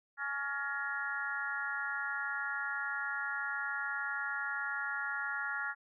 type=harmonic tone with a mistuned harmonic; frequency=280.6 Hz; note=C#4; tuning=21 cents sharp; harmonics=3 / 4 / 5 / 6 / 7; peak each=-45 / -45 / -37 / -39 / -43 dBFS; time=0.17-5.75 s; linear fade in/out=50 ms; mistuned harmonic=7; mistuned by=-79 cents; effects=none